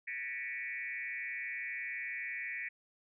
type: tone with frequency modulation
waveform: sine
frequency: 2093 Hz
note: C7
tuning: in tune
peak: -37 dBFS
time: 0.07-2.69 s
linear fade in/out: 10 ms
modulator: 134 Hz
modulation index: 2.3
effects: none